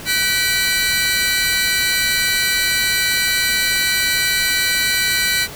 sawtooth tone cluster, 1507 / 1946 / 2323 / 4052 Hz, F#6 / B6 / D7 / B7, +31 / -26 / -20 / +44 cents, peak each -18 dBFS, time 0.05-5.48 s, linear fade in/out 50 ms, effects pink hiss -33 dBFS RMS until 5.55 s

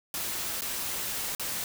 white noise with dropouts, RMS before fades -33 dBFS, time 0.14-1.64 s, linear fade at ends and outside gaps 1 ms, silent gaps 0.609-0.619 / 1.35-1.396 s, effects none

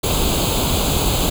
pink noise with comb filter, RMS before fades -18 dBFS, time 0.03-1.3 s, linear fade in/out 10 ms, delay 0.27 ms, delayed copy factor +0.8, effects none

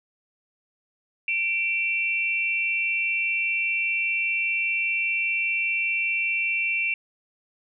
sine tone pair together, 2345 / 2700 Hz, D7 / E7, -3 / +41 cents, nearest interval major second, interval 244 cents, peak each -25 dBFS, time 1.28-6.94 s, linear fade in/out 2 ms, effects none

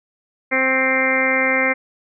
harmonic tone with a mistuned harmonic, 262.1 Hz, C4, 3 cents sharp, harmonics 1 / 2 / 3 / 4 / 5 / 6 / 7 / 8 / 9, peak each -25 / -22 / -29 / -29 / -29 / -26 / -25 / -18 / -27 dBFS, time 0.51-1.74 s, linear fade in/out 20 ms, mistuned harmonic 4, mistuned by +22 cents, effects none

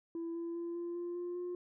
sine tone with pitch steps, 333.9 / 337.4 / 340.9 / 344.5 / 348.1 / 351.7 / 355.4 Hz, E4 / E4 / F4 / F4 / F4 / F4 / F4, +22 / +40 / -42 / -24 / -6 / +12 / +30 cents, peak -35 dBFS, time 0.15-1.55 s, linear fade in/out 2 ms, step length 200 ms, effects tanh soft clip ceiling -35 dBFS

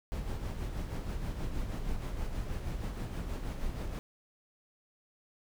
brown noise with tremolo, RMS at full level -34 dBFS, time 0.12-3.99 s, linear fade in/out 0 ms, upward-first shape sine, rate 6.3 Hz, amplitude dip 45%, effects none

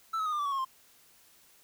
triangle tone with pitch steps, 1323 / 1280.2 / 1238.7 / 1198.6 / 1159.7 / 1122.2 / 1085.8 / 1050.7 Hz, E6 / D#6 / D#6 / D6 / D6 / C#6 / C#6 / C6, +6 / +49 / -8 / +35 / -22 / +21 / -36 / +7 cents, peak -27 dBFS, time 0.13-0.65 s, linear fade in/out 10 ms, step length 65 ms, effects white hiss -61 dBFS RMS until 1.63 s

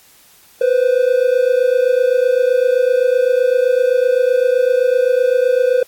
triangle tone pair together, 489.9 / 517.7 Hz, B4 / C5, -14 / -18 cents, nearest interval minor second, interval 96 cents, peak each -12 dBFS, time 0.61-5.83 s, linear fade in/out 5 ms, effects white hiss -48 dBFS RMS until 5.87 s + AAC 64 kbps

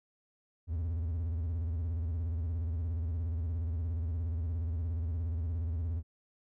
triangle tone with vibrato, 82.41 Hz, E2, in tune, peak -29 dBFS, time 0.67-6.03 s, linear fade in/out 50 ms, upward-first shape square, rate 17 Hz, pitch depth 110 cents each way, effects none

